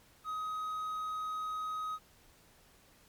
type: tone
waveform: triangle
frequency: 1260 Hz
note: D#6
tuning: 21 cents sharp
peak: -33 dBFS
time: 0.24-1.99 s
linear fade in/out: 50 ms
effects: pink hiss -63 dBFS RMS until 3.08 s + MP3 96 kbps